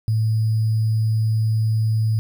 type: tone with sample-and-hold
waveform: sine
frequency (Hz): 110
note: A2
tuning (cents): 0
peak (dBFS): -16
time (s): 0.08-2.19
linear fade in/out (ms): 0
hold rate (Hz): 4900
effects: none